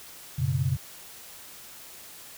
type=chord; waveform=sine; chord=F# suspended fourth; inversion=none; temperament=equal with one note detuned; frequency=92.5 / 121.42 / 138.59 Hz; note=F#2 / B2 / C#3; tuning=0 / -29 / 0 cents; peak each=-30 / -28 / -26 dBFS; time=0.38-0.77 s; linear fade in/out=10 ms; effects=white hiss -46 dBFS RMS until 2.37 s

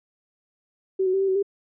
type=tone with pitch steps; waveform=sine; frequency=381.2 / 371.6 / 386.6 / 389.1 / 378 / 398.3 Hz; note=G4 / F#4 / G4 / G4 / F#4 / G4; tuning=-48 / +7 / -24 / -13 / +37 / +28 cents; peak=-19 dBFS; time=0.99-1.428 s; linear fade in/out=10 ms; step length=73 ms; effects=none

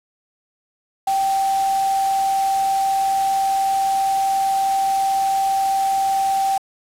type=tone in noise; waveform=sine; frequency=779 Hz; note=G5; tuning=11 cents flat; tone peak=-16 dBFS; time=1.07-6.58 s; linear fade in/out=5 ms; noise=white; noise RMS=-32 dBFS; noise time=1.07-6.58 s; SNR=+13 dB; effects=low-pass 11000 Hz 12 dB/octave

